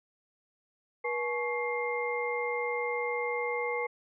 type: tone cluster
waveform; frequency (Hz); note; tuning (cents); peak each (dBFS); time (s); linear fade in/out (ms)
sine; 482.6 / 853 / 1109 / 2110; B4 / G#5 / C#6 / C7; -40 / +46 / 0 / +14; -32 / -37 / -40 / -34; 1.04-3.87; 10
effects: none